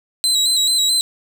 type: tone with vibrato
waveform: 30% pulse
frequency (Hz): 3965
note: B7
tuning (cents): +6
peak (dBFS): -11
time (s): 0.24-1.01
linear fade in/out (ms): 0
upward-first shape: square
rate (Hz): 4.6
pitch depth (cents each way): 43
effects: none